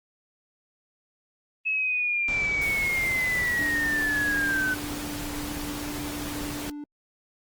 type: linear sweep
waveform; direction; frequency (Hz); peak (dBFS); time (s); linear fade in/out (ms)
sine; down; 2593 to 1500; -23; 1.65-4.75; 20
type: noise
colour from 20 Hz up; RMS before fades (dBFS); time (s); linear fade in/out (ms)
pink; -35; 2.28-6.7; 2
type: tone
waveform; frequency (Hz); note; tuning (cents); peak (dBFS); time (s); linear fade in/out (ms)
triangle; 293.7; D4; 0; -32; 3.59-6.84; 2
effects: Opus 24 kbps